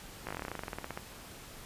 slowing click train, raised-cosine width 0.5 ms, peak -22 dBFS, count 20, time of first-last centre 0.27-0.975 s, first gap 17 ms, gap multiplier 1.08, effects pink hiss -49 dBFS RMS until 1.65 s + resampled to 32000 Hz

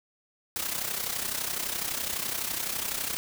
white noise with amplitude modulation, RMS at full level -29 dBFS, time 0.56-3.17 s, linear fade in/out 0 ms, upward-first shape sine, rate 31.9 Hz, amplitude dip 65%, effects none

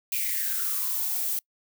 violet noise with high-pass filter sweep, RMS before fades -28 dBFS, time 0.12-1.39 s, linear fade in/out 2 ms, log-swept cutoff 2500 to 560 Hz, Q 8.7, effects noise-tail reverb RT60 0.1 s tail -26 dB re dry

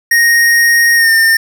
square tone with pitch glide, 1864.7 to 1809.5 Hz, A#6 to A6, 0 to +48 cents, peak -7 dBFS, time 0.11-1.37 s, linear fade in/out 5 ms, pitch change -52 cents, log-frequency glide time 0.96-1.11 s, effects none

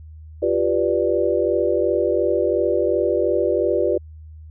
sine chord, G dominant seventh, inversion third, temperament equal, 349.2 / 392 / 493.9 / 587.3 Hz, F4 / G4 / B4 / D5, 0 / 0 / 0 / 0 cents, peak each -22 dBFS, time 0.42-3.98 s, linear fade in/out 10 ms, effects added 78 Hz sine -37 dBFS peak until 4.5 s

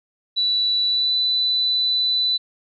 sine tone with pitch glide, 3951 to 3988 Hz, B7 to B7, 0 to +16 cents, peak -17 dBFS, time 0.36-2.38 s, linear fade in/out 20 ms, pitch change +16 cents, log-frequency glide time 0.88-1.14 s, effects none

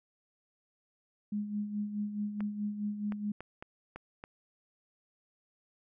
sine tone with tremolo, 207.7 Hz, G#3, in tune, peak -30 dBFS, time 1.32-3.32 s, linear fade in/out 5 ms, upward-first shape sine, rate 4.7 Hz, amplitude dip 60%
clicks, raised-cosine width 0.5 ms, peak -28 dBFS, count 6, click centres 2.406 / 3.122 / 3.406 / 3.625 / 3.96 / 4.239 s
effects none

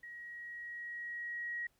sine tone with level ramp, 1900 Hz, A#6, 33 cents sharp, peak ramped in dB -46 to -36 dBFS, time 0.03-1.67 s, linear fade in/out 5 ms, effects pink hiss -75 dBFS RMS until 1.79 s

